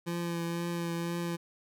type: tone with vibrato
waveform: 25% pulse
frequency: 170.4 Hz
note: F3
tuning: 42 cents flat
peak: -28 dBFS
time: 0.06-1.37 s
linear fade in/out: 20 ms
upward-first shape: triangle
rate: 2 Hz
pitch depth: 21 cents each way
effects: none